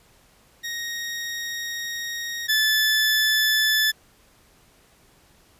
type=tone pair in turn; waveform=20% pulse; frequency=1872 / 1740.2 Hz; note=A#6 / A6; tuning=+7 / -20 cents; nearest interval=minor second; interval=127 cents; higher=first; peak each=-23 / -13 dBFS; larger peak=second; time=0.63-2.48 / 2.48-3.92 s; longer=first; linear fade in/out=20 ms; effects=pink hiss -57 dBFS RMS until 5.59 s + resampled to 32000 Hz